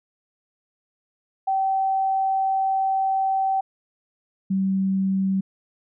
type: tone pair in turn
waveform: sine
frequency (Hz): 771 / 192.08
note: G5 / G3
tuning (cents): -29 / -35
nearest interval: 2 octaves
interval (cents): 2406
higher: first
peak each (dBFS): -19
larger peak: neither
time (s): 1.47-3.61 / 4.5-5.41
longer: first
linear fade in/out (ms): 10
effects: none